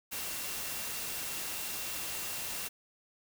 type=tone in noise; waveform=sine; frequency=2735 Hz; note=F7; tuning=37 cents flat; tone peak=-49 dBFS; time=0.11-2.69 s; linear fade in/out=20 ms; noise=white; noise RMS=-38 dBFS; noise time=0.11-2.69 s; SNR=-14 dB; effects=none